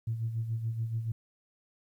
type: tone with tremolo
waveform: sine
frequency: 113.6 Hz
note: A#2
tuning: 44 cents flat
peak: -27 dBFS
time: 0.07-1.12 s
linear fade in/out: 5 ms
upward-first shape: sine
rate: 7 Hz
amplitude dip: 60%
effects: tanh soft clip ceiling -23 dBFS + 11-bit